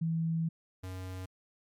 sine / square tone pair in turn, 163.7 / 92.83 Hz, E3 / F#2, -12 / +6 cents, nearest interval minor seventh, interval 982 cents, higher first, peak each -28 / -39 dBFS, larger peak first, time 0.01-0.49 / 0.83-1.26 s, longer first, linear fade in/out 10 ms, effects MP3 96 kbps

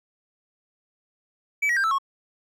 triangle tone with pitch steps, 2296 / 1908.5 / 1586.4 / 1318.7 / 1096.2 Hz, D7 / A#6 / G6 / E6 / C#6, -40 / +40 / +20 / 0 / -20 cents, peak -18 dBFS, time 1.62-1.985 s, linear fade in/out 10 ms, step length 73 ms, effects none

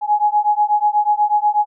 sine beating tone pair, 833 / 841.2 Hz, G#5 / G#5, +5 / +22 cents, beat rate 8.2 Hz, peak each -16 dBFS, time 0.01-1.66 s, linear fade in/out 50 ms, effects none

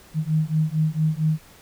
sine beating tone pair, 154.2 / 158.6 Hz, D#3 / D#3, -15 / +33 cents, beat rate 4.4 Hz, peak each -22 dBFS, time 0.14-1.4 s, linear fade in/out 50 ms, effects pink hiss -50 dBFS RMS until 1.61 s

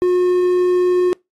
triangle tone with quantisation, 360.6 Hz, F#4, 45 cents flat, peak -10 dBFS, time 0.02-1.13 s, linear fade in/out 0 ms, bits 6, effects noise-tail reverb RT60 0.2 s tail -26 dB re dry + AAC 32 kbps

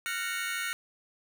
sawtooth chord, Gb major seventh, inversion third, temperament just, 1387.5 / 1480 / 1850 / 2220 Hz, F6 / Gb6 / Bb6 / Db7, -12 / 0 / -14 / +2 cents, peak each -33 dBFS, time 0.06-0.73 s, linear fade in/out 0 ms, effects none

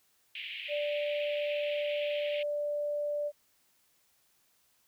white band-pass noise, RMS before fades -41 dBFS, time 0.35-2.43 s, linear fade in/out 2 ms, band 2200 to 3100 Hz, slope 48 dB/octave
sine tone, 587.3 Hz, D5, in tune, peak -30 dBFS, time 0.68-3.32 s, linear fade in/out 50 ms
effects white hiss -70 dBFS RMS until 4.87 s

